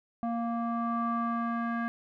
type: tone with low-pass filter sweep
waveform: square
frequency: 233.1 Hz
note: A#3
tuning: in tune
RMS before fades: -31 dBFS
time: 0.23-1.88 s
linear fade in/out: 0 ms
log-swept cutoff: 900 to 1500 Hz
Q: 5.3
effects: none